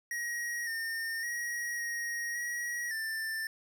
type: tone with pitch steps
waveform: square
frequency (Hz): 1894 / 1820 / 1897 / 1880 / 1907 / 1778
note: A#6 / A#6 / A#6 / A#6 / A#6 / A6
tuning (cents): +27 / -42 / +30 / +14 / +39 / +18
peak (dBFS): -34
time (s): 0.11-3.47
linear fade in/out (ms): 2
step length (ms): 560
effects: none